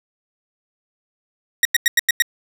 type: tone bursts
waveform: sawtooth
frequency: 1890 Hz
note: A#6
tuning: 23 cents sharp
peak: -8 dBFS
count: 6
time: 1.63-2.222 s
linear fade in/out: 2 ms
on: 22 ms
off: 92 ms
effects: none